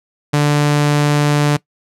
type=tone; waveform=sawtooth; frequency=146.9 Hz; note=D3; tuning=1 cent sharp; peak=-7 dBFS; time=0.33-1.57 s; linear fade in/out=10 ms; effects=noise-tail reverb RT60 0.1 s tail -20 dB re dry + low-pass 10000 Hz 12 dB/octave